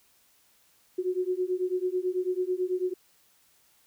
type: beating tone pair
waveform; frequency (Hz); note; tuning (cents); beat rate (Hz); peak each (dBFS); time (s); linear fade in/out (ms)
sine; 361.7 / 370.8; F#4 / F#4; -39 / +4; 9.1; -29; 0.98-2.94; 10
effects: white hiss -64 dBFS RMS until 3.86 s